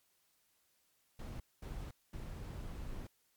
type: noise bursts at uneven times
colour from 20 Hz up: brown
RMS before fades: -44 dBFS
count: 3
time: 1.19-1.4 / 1.62-1.91 / 2.13-3.07 s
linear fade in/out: 5 ms
effects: white hiss -75 dBFS RMS until 3.36 s + MP3 96 kbps